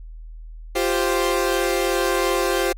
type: chord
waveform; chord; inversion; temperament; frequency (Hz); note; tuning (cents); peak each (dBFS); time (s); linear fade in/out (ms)
sawtooth; F suspended second; none; equal; 349.2 / 392 / 523.3; F4 / G4 / C5; 0 / 0 / 0; -19; 0.75-2.73; 10
effects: added 40 Hz sine -34 dBFS peak until 2.77 s + MP3 64 kbps